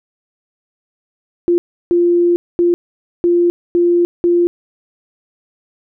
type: tone bursts at uneven times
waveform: sine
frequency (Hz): 347.5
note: F4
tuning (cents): -9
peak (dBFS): -9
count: 6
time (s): 1.48-1.58 / 1.91-2.36 / 2.59-2.74 / 3.24-3.5 / 3.75-4.05 / 4.24-4.47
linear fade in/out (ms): 0
effects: none